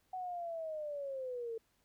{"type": "linear sweep", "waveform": "sine", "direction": "down", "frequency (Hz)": [750, 445.3], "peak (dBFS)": -38, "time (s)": [0.13, 1.58], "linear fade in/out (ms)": 5, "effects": ["pink hiss -75 dBFS RMS until 1.84 s"]}